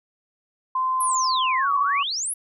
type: tone with pitch glide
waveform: sine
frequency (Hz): 1035 to 1128.7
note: C6 to C#6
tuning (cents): -19 to +31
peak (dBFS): -20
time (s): 0.75-2.03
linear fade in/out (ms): 5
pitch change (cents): +150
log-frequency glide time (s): 1.57-1.68
type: exponential two-way sweep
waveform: sine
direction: down then up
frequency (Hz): 11550 to 1000 to 11550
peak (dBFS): -24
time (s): 1-2.34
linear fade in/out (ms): 10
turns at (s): 1.79
effects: none